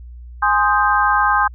sine chord, Ab major seventh, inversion none, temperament equal with one note detuned, 830.6 / 1046.5 / 1244.5 / 1572.5 Hz, Ab5 / C6 / Eb6 / G6, 0 / 0 / 0 / +5 cents, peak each -18 dBFS, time 0.42-1.48 s, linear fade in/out 10 ms, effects added 60 Hz sine -33 dBFS peak until 1.54 s

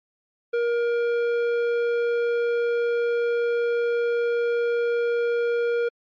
sine tone with tanh clipping, 472.6 Hz, A#4, 24 cents sharp, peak -22 dBFS, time 0.53-5.89 s, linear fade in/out 10 ms, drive 11 dB, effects MP3 48 kbps

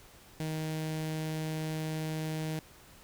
sawtooth tone with notch filter, 157 Hz, D#3, 16 cents sharp, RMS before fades -35 dBFS, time 0.4-2.59 s, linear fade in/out 0 ms, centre 1200 Hz, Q 1.9, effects pink hiss -56 dBFS RMS until 3.03 s

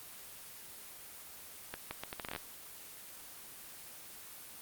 accelerating click train, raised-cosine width 0.3 ms, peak -22 dBFS, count 11, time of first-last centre 1.74-2.362 s, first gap 170 ms, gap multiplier 0.74, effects white hiss -50 dBFS RMS until 4.61 s + Opus 24 kbps

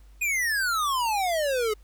square exponential sweep, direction down, 2506 to 415.3 Hz, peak -24 dBFS, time 0.21-1.74 s, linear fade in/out 10 ms, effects added 50 Hz sine -48 dBFS peak until 1.83 s + pink hiss -64 dBFS RMS until 1.83 s

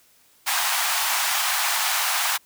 pink high-pass noise, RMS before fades -23 dBFS, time 0.46-2.38 s, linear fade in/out 20 ms, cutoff 750 Hz, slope 48 dB/octave, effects white hiss -58 dBFS RMS until 2.45 s

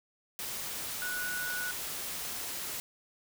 sine tone in noise, 1470 Hz, F#6, 12 cents flat, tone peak -34 dBFS, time 1.02-1.71 s, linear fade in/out 0 ms, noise white, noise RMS -38 dBFS, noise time 0.39-2.8 s, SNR +1 dB, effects none

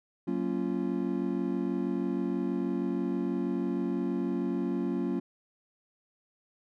triangle chord, Gb major seventh, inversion none, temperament just, 185 / 231.2 / 277.5 / 346.9 Hz, Gb3 / Bb3 / Db4 / F4, 0 / -14 / +2 / -12 cents, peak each -32 / -32 / -31 / -32 dBFS, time 0.27-5.2 s, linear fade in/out 10 ms, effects none

